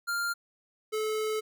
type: tone pair in turn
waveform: square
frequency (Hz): 1396.9 / 432.9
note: F6 / A4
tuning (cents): 0 / -28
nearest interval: octave + minor sixth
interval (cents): 2028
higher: first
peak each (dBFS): -29 / -29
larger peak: neither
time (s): 0.07-0.34 / 0.92-1.41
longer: second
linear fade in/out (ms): 20
effects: none